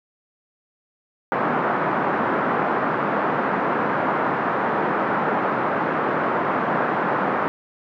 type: band-pass noise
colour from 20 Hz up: white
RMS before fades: -22 dBFS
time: 1.32-7.48 s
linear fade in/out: 0 ms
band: 150 to 1400 Hz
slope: 24 dB/octave
effects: none